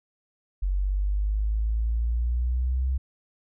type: exponential sweep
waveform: sine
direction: up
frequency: 46.32 to 66 Hz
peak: -22 dBFS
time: 0.62-2.98 s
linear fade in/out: 10 ms
effects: none